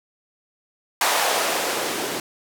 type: noise with band-pass filter sweep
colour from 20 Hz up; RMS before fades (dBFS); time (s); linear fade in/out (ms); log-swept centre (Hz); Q
blue; -23; 1.01-2.2; 2; 830 to 280; 1.4
effects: none